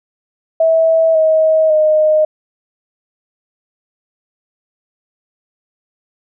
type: tone with pitch steps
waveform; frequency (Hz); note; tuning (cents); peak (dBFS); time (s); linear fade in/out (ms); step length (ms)
sine; 650 / 633.7 / 617.8; E5 / D#5 / D#5; -24 / +32 / -12; -8; 0.6-2.25; 5; 550
effects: none